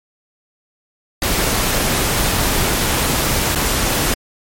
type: noise with dropouts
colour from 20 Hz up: pink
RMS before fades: -17 dBFS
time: 1.22-4.14 s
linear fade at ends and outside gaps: 2 ms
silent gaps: 3.55-3.557 s
effects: MP3 64 kbps